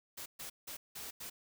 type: noise bursts at uneven times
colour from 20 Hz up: white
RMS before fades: -45 dBFS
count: 5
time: 0.17-0.26 / 0.39-0.5 / 0.67-0.77 / 0.95-1.11 / 1.2-1.3 s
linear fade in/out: 10 ms
effects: none